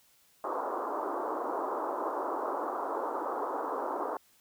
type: band-pass noise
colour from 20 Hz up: white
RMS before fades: -34 dBFS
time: 0.44-4.17 s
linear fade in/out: 2 ms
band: 290 to 1200 Hz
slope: 48 dB/octave
effects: white hiss -65 dBFS RMS until 4.4 s